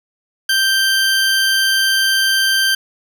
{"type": "tone", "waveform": "20% pulse", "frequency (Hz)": 1568, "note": "G6", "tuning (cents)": 0, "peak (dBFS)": -8, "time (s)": [0.49, 2.75], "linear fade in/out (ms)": 5, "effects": []}